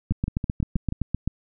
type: two click trains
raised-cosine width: 5 ms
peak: -11 / -14 dBFS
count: 10 / 6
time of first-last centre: 0.11-1.276 / 0.12-0.924 s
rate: 7.72 / 6.22 Hz
effects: none